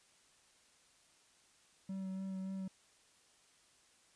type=tone with vibrato; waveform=triangle; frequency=190.6 Hz; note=G3; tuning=48 cents flat; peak=-37 dBFS; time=1.89-2.68 s; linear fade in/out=5 ms; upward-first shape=sine; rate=3.5 Hz; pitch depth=16 cents each way; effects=white hiss -68 dBFS RMS until 4.15 s + resampled to 22050 Hz